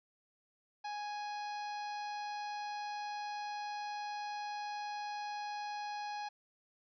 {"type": "harmonic tone", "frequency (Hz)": 830.6, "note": "G#5", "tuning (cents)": 0, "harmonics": [1, 2, 3, 4, 5, 6, 7], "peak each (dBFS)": [-39, -50, -52, -59, -53, -56, -62], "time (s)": [0.84, 6.29], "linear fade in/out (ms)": 10, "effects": []}